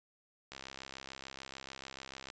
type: click train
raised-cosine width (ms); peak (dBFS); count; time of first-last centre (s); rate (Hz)
0.2; -27; 120; 0.52-2.301; 66.8
effects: resampled to 16000 Hz